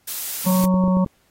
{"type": "noise", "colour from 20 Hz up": "blue", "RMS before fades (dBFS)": -27, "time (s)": [0.07, 0.66], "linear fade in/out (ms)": 10}
{"type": "harmonic tone", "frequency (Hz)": 185, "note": "F#3", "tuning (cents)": 0, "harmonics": [1, 3, 5, 6], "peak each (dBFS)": [-15, -25, -29, -31], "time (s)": [0.46, 1.05], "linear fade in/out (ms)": 10}
{"type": "clicks", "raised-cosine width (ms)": 3, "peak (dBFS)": -17, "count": 6, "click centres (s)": [0.64, 0.742, 0.839, 0.88, 0.97, 1.062]}
{"effects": ["pink hiss -62 dBFS RMS until 1.3 s", "AAC 48 kbps"]}